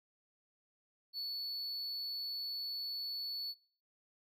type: tone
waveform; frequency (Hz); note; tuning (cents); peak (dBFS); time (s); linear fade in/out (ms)
triangle; 4435; C#8; 0; -36; 1.13-3.55; 50
effects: noise-tail reverb RT60 0.5 s tail -23 dB re dry